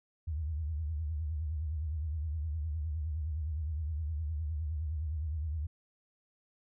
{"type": "tone with vibrato", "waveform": "sine", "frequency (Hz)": 77.4, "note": "D#2", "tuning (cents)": -9, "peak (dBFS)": -32, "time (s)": [0.27, 5.67], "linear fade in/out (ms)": 10, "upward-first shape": "triangle", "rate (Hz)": 9.7, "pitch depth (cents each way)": 160, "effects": []}